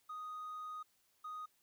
triangle tone bursts at uneven times, 1244.5 Hz, D#6, in tune, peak -40 dBFS, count 2, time 0.09-0.83 / 1.24-1.46 s, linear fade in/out 10 ms, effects tanh soft clip ceiling -38 dBFS + white hiss -75 dBFS RMS until 1.62 s

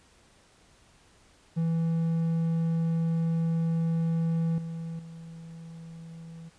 triangle tone with level steps, 164.81 Hz, E3, in tune, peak -22 / -31 / -39 dBFS, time 1.56-6.5 s, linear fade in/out 20 ms, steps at 4.58 / 4.99 s, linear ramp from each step 2 ms, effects pink hiss -60 dBFS RMS until 6.58 s + resampled to 22050 Hz

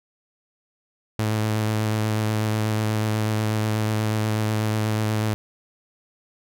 sawtooth tone with vibrato, 108.3 Hz, A2, 27 cents flat, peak -17 dBFS, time 1.19-5.34 s, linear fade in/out 0 ms, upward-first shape square, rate 8.2 Hz, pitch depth 14 cents each way, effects none

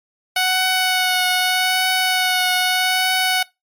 10% pulse tone with vibrato, 740 Hz, F#5, in tune, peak -7 dBFS, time 0.36-3.43 s, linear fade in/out 5 ms, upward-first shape triangle, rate 0.81 Hz, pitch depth 18 cents each way, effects noise-tail reverb RT60 0.2 s tail -22 dB re dry + MP3 96 kbps

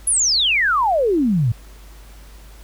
sine exponential sweep, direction down, 11000 to 105.9 Hz, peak -14 dBFS, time 0.07-1.52 s, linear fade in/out 5 ms, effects added 50 Hz sine -39 dBFS peak until 2.63 s + pink hiss -48 dBFS RMS until 2.63 s

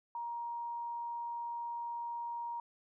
sine tone, 942 Hz, A#5, 18 cents sharp, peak -37 dBFS, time 0.15-2.6 s, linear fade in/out 2 ms, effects none

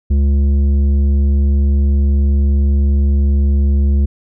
triangle tone with tanh clipping, 70.2 Hz, C#2, 22 cents sharp, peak -11 dBFS, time 0.1-4.06 s, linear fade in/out 10 ms, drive 13 dB, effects none

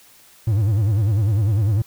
triangle tone with vibrato, 104.3 Hz, G#2, 8 cents sharp, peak -13 dBFS, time 0.47-1.82 s, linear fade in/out 5 ms, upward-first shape sine, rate 10 Hz, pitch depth 160 cents each way, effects white hiss -50 dBFS RMS until 1.86 s

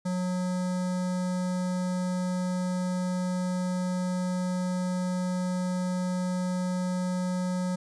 square tone with notch filter, 181.9 Hz, F#3, 29 cents flat, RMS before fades -29 dBFS, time 0.05-7.76 s, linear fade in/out 10 ms, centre 2700 Hz, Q 0.88, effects resampled to 22050 Hz + 11-bit

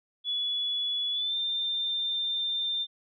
sine tone with pitch glide, 3410 to 3592 Hz, G#7 to A7, +45 to +35 cents, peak -27 dBFS, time 0.24-2.87 s, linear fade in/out 50 ms, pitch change +90 cents, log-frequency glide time 1.12-1.36 s, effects none

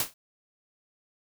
white noise with exponential decay, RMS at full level -23 dBFS, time 0-0.14 s, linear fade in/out 2 ms, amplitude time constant 29 ms, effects none

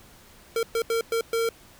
square tone bursts at uneven times, 457.9 Hz, A#4, 31 cents flat, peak -23 dBFS, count 5, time 0.56-0.63 / 0.75-0.82 / 0.9-1.01 / 1.12-1.21 / 1.33-1.49 s, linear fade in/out 2 ms, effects pink hiss -52 dBFS RMS until 1.79 s

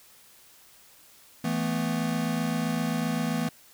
square chord, E suspended fourth, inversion none, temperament equal with one note detuned, 164.81 / 220 / 247.7 Hz, E3 / A3 / B3, 0 / 0 / +5 cents, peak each -31 dBFS, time 1.44-3.49 s, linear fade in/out 5 ms, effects white hiss -55 dBFS RMS until 3.73 s

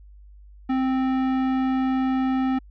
sine tone with tanh clipping, 261.6 Hz, C4, in tune, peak -22 dBFS, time 0.69-2.59 s, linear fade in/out 10 ms, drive 16 dB, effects added 50 Hz sine -44 dBFS peak until 2.7 s

